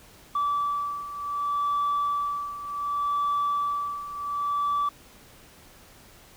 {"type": "beating tone pair", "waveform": "sine", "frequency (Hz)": [1156, 1156.67], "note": ["D6", "D6"], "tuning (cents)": [-28, -27], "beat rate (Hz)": 0.67, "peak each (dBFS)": [-29, -25], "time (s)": [0.35, 4.89], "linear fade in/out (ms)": 5, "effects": ["tanh soft clip ceiling -20 dBFS", "pink hiss -52 dBFS RMS until 6.36 s"]}